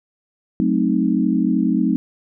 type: chord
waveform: sine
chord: F# diminished seventh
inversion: none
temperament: equal with one note detuned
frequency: 185 / 218 / 261.6 / 311.1 Hz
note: F#3 / A3 / C4 / Eb4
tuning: 0 / -16 / 0 / 0 cents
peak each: -21 / -20 / -20 / -21 dBFS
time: 0.6-1.96 s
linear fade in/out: 0 ms
effects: none